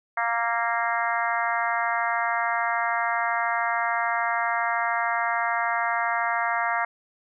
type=harmonic tone with a mistuned harmonic; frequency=233.1 Hz; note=A#3; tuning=in tune; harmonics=3 / 4 / 5 / 6 / 7 / 8 / 9; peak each=-28 / -29 / -30 / -31 / -31 / -32 / -33 dBFS; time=0.17-6.85 s; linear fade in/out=5 ms; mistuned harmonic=6; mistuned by=-25 cents; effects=none